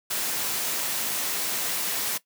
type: high-pass noise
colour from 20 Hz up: white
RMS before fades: -28 dBFS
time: 0.1-2.18 s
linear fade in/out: 10 ms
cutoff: 160 Hz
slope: 12 dB/octave
effects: noise-tail reverb RT60 0.1 s tail -17 dB re dry